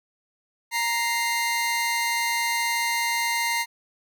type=tone pair together; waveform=sawtooth; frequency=932.3 / 2093 Hz; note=A#5 / C7; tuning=0 / 0 cents; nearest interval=octave + major second; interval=1400 cents; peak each=-22 dBFS; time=0.71-3.66 s; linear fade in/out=50 ms; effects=none